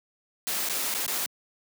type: noise with dropouts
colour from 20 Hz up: white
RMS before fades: -29 dBFS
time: 0.47-1.26 s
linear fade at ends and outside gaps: 0 ms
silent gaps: 0.688-0.697 / 0.941-0.948 / 1.063-1.079 s
effects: high-pass 200 Hz 12 dB/octave